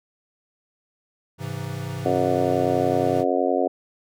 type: chord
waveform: square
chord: Ab augmented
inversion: none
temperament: equal with one note detuned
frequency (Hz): 103.83 / 134.03 / 164.81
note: Ab2 / C3 / E3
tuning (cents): 0 / +42 / 0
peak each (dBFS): -34 / -32 / -35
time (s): 1.38-3.25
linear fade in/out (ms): 50
type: harmonic tone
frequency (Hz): 90.7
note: F#2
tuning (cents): -34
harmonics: 3 / 4 / 5 / 6 / 7 / 8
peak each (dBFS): -26 / -26 / -26 / -26 / -26 / -26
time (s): 2.05-3.68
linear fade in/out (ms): 10
effects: none

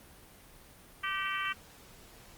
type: harmonic tone with a mistuned harmonic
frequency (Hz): 385.3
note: G4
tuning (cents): -30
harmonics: 3 / 4 / 5 / 6 / 7 / 8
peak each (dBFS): -36 / -37 / -38 / -39 / -39 / -40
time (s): 1.03-1.53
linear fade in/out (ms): 10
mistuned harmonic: 3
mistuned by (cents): +33
effects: pink hiss -55 dBFS RMS until 2.37 s + Opus 32 kbps

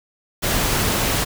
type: noise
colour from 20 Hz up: pink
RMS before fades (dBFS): -20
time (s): 0.42-1.25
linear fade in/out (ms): 20
effects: none

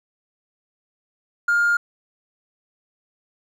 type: tone with hard clipping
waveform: triangle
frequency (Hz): 1411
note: F6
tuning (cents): +17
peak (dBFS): -16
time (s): 1.48-1.77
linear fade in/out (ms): 5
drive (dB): 4
effects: none

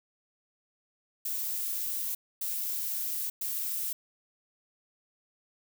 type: noise bursts at uneven times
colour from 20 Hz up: violet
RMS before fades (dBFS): -33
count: 3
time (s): 1.25-2.15 / 2.41-3.3 / 3.41-3.93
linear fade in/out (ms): 5
effects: none

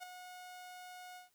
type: tone with ADSR envelope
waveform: sawtooth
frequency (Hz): 727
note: F#5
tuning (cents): -31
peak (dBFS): -38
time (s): 0-1.3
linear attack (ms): 31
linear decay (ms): 6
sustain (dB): -7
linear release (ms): 140
effects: white hiss -75 dBFS RMS until 1.34 s

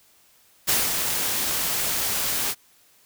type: noise with ADSR envelope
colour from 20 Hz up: white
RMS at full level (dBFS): -20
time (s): 0.67-2.55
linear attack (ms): 23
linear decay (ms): 190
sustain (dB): -5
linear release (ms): 49
effects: white hiss -58 dBFS RMS until 3.05 s

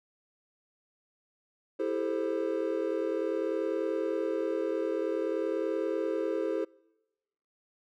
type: chord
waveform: triangle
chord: A minor seventh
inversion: second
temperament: equal with one note detuned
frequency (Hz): 329.6 / 399.5 / 440 / 523.3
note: E4 / G4 / A4 / C5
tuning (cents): 0 / +33 / 0 / 0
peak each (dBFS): -32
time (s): 1.79-6.65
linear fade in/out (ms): 10
effects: noise-tail reverb RT60 1.0 s tail -26 dB re dry

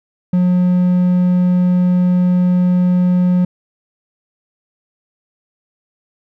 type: tone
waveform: triangle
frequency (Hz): 180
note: F#3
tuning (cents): -47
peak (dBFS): -8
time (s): 0.33-3.45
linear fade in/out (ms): 5
effects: none

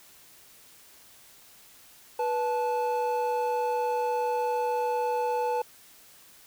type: tone pair together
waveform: triangle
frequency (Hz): 489.2 / 871.7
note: B4 / A5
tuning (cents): -16 / -16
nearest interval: minor seventh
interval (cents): 1000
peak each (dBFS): -26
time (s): 2.19-5.62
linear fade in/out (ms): 5
effects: white hiss -54 dBFS RMS until 6.46 s

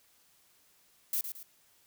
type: noise with echo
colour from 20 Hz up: violet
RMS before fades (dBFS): -31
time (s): 1.13-1.21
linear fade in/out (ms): 2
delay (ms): 110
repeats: 2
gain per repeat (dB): -8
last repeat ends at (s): 1.43
effects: white hiss -66 dBFS RMS until 1.86 s

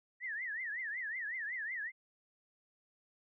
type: tone with vibrato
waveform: sine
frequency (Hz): 1864.7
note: A#6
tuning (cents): 0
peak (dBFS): -37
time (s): 0.2-1.92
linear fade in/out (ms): 50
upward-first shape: triangle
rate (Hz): 5.4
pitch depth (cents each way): 230
effects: none

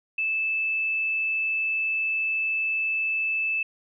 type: tone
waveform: sine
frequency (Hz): 2627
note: E7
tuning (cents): -7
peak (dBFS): -23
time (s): 0.18-3.63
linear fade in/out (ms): 5
effects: none

